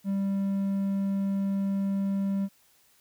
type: tone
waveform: triangle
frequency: 196.4 Hz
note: G3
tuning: 4 cents sharp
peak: -23 dBFS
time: 0.04-2.49 s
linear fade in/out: 50 ms
effects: white hiss -63 dBFS RMS until 3 s